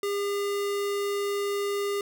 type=tone; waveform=square; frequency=403.9 Hz; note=G#4; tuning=48 cents flat; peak=-27 dBFS; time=0.03-2.01 s; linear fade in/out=2 ms; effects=none